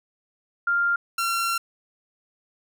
sine / sawtooth tone pair in turn, 1396.9 / 1365.8 Hz, F6 / F6, 0 / -39 cents, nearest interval unison, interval 39 cents, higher first, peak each -19 dBFS, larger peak neither, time 0.67-0.96 / 1.18-1.58 s, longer second, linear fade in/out 5 ms, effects none

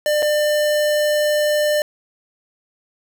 square tone with dropouts, 598 Hz, D5, 31 cents sharp, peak -16 dBFS, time 0.06-1.82 s, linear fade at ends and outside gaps 1 ms, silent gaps 0.223-0.227 s, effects none

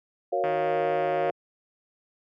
sine chord, Gb major seventh, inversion none, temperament equal, 370 / 466.2 / 554.4 / 698.5 Hz, Gb4 / Bb4 / Db5 / F5, 0 / 0 / 0 / 0 cents, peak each -31 / -31 / -28 / -27 dBFS, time 0.32-1.31 s, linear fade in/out 10 ms
click train, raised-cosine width 0.5 ms, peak -19 dBFS, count 135, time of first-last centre 0.44-1.299 s, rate 156 Hz
effects high-pass 100 Hz 12 dB/octave

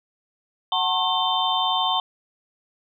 sine tone cluster, 746 / 897 / 1080 / 3100 / 3581 Hz, F#5 / A5 / C#6 / G7 / A7, +14 / +33 / -45 / -20 / +30 cents, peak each -26 dBFS, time 0.72-2 s, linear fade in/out 2 ms, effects none

